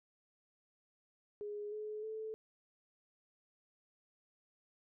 sine tone with pitch steps, 415 / 426.2 / 437.7 Hz, G#4 / G#4 / A4, -1 / +45 / -9 cents, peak -40 dBFS, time 1.41-2.34 s, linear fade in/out 0 ms, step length 310 ms, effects none

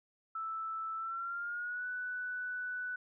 sine tone with pitch glide, 1318.5 to 1488.5 Hz, E6 to F#6, 0 to +10 cents, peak -36 dBFS, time 0.35-2.96 s, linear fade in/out 5 ms, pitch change +210 cents, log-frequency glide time 0.96-1.87 s, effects none

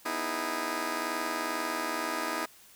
10% pulse chord, E major seventh, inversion second, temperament just, 247.2 / 309 / 329.6 / 412 Hz, B3 / D#4 / E4 / G#4, +2 / -12 / 0 / -14 cents, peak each -31 / -28 / -28 / -31 dBFS, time 0.05-2.46 s, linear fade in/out 10 ms, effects white hiss -56 dBFS RMS until 2.75 s

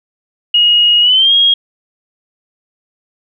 sine tone with pitch glide, 2881 to 3271 Hz, F#7 to G#7, -47 to -27 cents, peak -6 dBFS, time 0.54-1.54 s, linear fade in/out 5 ms, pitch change +220 cents, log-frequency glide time 1.01-1.33 s, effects none

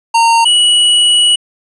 square tone pair in turn, 920 / 2931 Hz, A#5 / F#7, -23 / -17 cents, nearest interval octave + minor sixth, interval 2006 cents, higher second, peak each -7 dBFS, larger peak neither, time 0.14-0.45 / 0.45-1.36 s, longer second, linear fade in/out 10 ms, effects resampled to 24000 Hz + 8-bit

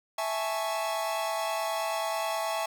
45% pulse chord, A major seventh, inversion second, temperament equal, 659.3 / 830.6 / 880 / 1108.7 Hz, E5 / G#5 / A5 / C#6, 0 / 0 / 0 / 0 cents, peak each -32 / -35 / -36 / -36 dBFS, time 0.18-2.66 s, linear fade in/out 5 ms, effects none

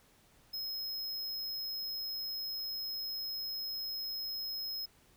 square tone, 5140 Hz, E8, 45 cents flat, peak -37 dBFS, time 0.53-4.86 s, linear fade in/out 10 ms, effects pink hiss -65 dBFS RMS until 5.16 s

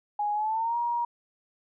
sine tone with pitch glide, 830.6 to 948.6 Hz, G#5 to A#5, 0 to +30 cents, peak -25 dBFS, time 0.19-1.05 s, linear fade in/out 5 ms, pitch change +230 cents, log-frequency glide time 0.33-0.77 s, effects none

